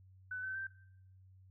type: tone with pitch steps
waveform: sine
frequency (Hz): 1500 / 1531.5 / 1563.7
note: F#6 / G6 / G6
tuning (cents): +23 / -41 / -5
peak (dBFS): -38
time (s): 0.31-0.67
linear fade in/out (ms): 5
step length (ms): 120
effects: noise-tail reverb RT60 0.7 s tail -19 dB re dry + added 94 Hz sine -58 dBFS peak until 1.5 s

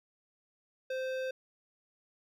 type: tone with hard clipping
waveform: triangle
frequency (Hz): 520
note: C5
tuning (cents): -11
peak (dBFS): -35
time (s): 0.9-1.31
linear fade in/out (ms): 5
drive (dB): 18
effects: none

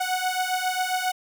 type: beating tone pair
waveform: sawtooth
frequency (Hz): 735 / 742.4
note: F#5 / F#5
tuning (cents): -12 / +6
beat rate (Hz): 7.4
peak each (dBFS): -23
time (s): 0-1.12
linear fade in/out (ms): 10
effects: none

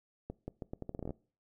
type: accelerating click train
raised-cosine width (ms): 2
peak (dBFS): -26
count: 13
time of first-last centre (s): 0.3-1.106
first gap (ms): 180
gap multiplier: 0.79
effects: noise-tail reverb RT60 0.4 s tail -22 dB re dry

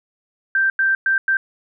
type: tone bursts at uneven times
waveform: sine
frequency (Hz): 1568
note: G6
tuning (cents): 0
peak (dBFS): -14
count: 4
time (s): 0.55-0.7 / 0.79-0.95 / 1.06-1.18 / 1.28-1.37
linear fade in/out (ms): 2
effects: none

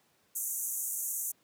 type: band-pass noise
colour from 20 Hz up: white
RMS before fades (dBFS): -35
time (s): 0.35-1.32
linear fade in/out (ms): 10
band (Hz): 6200 to 15000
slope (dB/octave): 96
effects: pink hiss -69 dBFS RMS until 1.43 s + high-pass 150 Hz 12 dB/octave

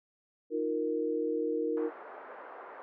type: chord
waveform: sine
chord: Eb suspended second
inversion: none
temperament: equal with one note detuned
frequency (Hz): 311.1 / 351 / 466.2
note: Eb4 / F4 / Bb4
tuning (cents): 0 / +9 / 0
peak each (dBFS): -34 / -36 / -31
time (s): 0.5-1.91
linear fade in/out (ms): 50
type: band-pass noise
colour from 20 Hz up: pink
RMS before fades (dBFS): -47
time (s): 1.77-2.82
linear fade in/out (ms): 0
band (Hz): 440 to 1500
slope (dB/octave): 24
effects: none

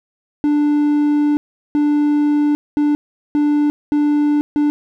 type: tone bursts at uneven times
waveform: triangle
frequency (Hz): 294.7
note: D4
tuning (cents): +6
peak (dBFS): -10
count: 6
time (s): 0.44-1.37 / 1.75-2.55 / 2.77-2.95 / 3.35-3.7 / 3.92-4.41 / 4.56-4.7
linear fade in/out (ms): 0
effects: none

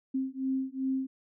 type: beating tone pair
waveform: sine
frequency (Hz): 263.3 / 265.9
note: C4 / C4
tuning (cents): +11 / +28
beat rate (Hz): 2.6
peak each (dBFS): -32 / -32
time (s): 0.14-1.07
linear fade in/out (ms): 10
effects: none

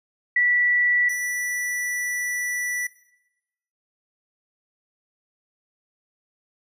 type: tone pair in turn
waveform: sine / square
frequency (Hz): 1956 / 1964.3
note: B6 / B6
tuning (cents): -17 / -10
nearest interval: unison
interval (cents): 7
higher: second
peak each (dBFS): -16 / -25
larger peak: first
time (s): 0.36-1.09 / 1.09-2.87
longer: second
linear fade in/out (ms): 5
effects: noise-tail reverb RT60 0.9 s tail -17 dB re dry + resampled to 32000 Hz

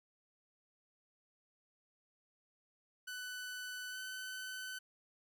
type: tone with pitch glide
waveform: sawtooth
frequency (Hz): 1496 to 1514.3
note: F#6 to F#6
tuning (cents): +19 to +40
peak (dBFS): -39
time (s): 3.07-4.79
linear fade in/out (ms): 10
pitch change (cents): +21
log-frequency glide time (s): 3.91-3.97
effects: none

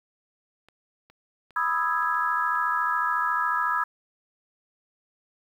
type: clicks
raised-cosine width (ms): 0.3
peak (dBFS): -36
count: 6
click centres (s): 0.686 / 1.1 / 1.507 / 2.026 / 2.146 / 2.554
type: chord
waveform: sine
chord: E major seventh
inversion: second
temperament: equal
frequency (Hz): 987.8 / 1244.5 / 1318.5 / 1661.2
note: B5 / D#6 / E6 / G#6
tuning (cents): 0 / 0 / 0 / 0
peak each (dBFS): -28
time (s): 1.56-3.84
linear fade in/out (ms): 5
effects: 9-bit

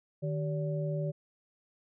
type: tone cluster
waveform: sine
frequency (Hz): 153.4 / 386.1 / 574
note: D#3 / G4 / D5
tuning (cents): -24 / -26 / -40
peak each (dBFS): -31 / -40 / -37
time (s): 0.22-1.12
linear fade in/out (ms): 20
effects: none

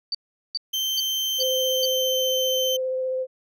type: tone bursts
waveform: sine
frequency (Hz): 4600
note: D8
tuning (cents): -37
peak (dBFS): -23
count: 5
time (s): 0.12-1.855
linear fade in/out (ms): 2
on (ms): 27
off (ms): 400
type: tone with pitch glide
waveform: 35% pulse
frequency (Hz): 3114 to 3094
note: G7 to G7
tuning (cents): -12 to -23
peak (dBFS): -21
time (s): 0.73-2.77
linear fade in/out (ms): 10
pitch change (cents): -11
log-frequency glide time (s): 1.68-2.26
type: tone with vibrato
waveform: sine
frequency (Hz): 517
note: C5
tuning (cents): -21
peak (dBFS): -23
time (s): 1.38-3.27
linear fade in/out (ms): 50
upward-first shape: sine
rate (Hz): 15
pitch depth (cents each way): 10
effects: none

